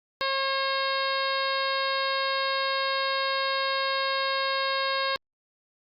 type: harmonic tone with a mistuned harmonic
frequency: 540 Hz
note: C#5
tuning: 45 cents flat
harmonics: 1 / 2 / 3 / 4 / 5 / 6 / 7 / 8 / 9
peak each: -31 / -29 / -32 / -36 / -37 / -39 / -35 / -35 / -39 dBFS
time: 0.21-5.16 s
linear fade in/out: 0 ms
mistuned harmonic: 6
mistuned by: -28 cents
effects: Opus 48 kbps